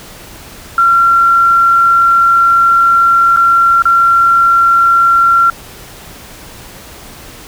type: tone with dropouts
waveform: sine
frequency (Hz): 1369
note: F6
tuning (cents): -35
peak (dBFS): -5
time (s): 0.78-5.5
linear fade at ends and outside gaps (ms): 2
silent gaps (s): 3.363-3.371 / 3.822-3.854
effects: pink hiss -33 dBFS RMS until 7.47 s